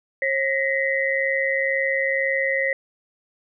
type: tone cluster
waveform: sine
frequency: 540 / 1888 / 2030 Hz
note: C#5 / A#6 / B6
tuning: -45 / +22 / +47 cents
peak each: -24 dBFS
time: 0.22-2.73 s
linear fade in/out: 2 ms
effects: none